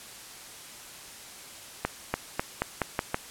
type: accelerating click train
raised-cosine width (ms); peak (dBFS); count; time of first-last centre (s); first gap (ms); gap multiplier
0.5; -10; 7; 1.85-3.144; 290; 0.88
effects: white hiss -45 dBFS RMS until 3.3 s + low-pass 11000 Hz 12 dB/octave

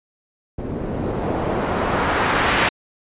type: noise with low-pass filter sweep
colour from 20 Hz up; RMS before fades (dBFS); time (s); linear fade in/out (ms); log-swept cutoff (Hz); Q
white; -21; 0.58-2.69; 5; 290 to 2200; 0.86
effects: resampled to 8000 Hz

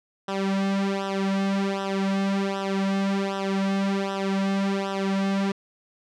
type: tone with flanger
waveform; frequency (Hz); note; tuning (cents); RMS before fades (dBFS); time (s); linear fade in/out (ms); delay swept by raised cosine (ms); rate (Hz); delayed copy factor
sawtooth; 195.4; G3; -5; -25; 0.28-5.52; 5; 0.44 to 3.04; 1.3; -0.9
effects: low-pass 5000 Hz 12 dB/octave

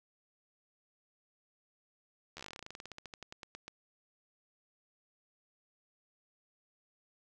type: slowing click train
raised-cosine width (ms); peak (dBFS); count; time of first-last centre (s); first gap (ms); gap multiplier
0.2; -28; 27; 2.37-3.68; 12; 1.1
effects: none

